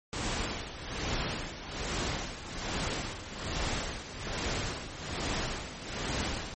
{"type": "noise with tremolo", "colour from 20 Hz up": "pink", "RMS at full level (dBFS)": -32, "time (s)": [0.13, 6.54], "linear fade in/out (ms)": 0, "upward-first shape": "sine", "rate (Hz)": 1.2, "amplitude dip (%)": 70, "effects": ["MP3 32 kbps"]}